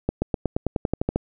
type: accelerating click train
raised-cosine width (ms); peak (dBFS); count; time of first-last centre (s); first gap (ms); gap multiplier
2; -8; 12; 0.09-1.16; 130; 0.94
effects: none